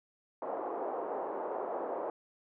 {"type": "band-pass noise", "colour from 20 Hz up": "pink", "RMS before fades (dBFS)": -37, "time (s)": [0.42, 2.1], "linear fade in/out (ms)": 2, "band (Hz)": [400, 920], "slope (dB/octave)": 24, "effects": []}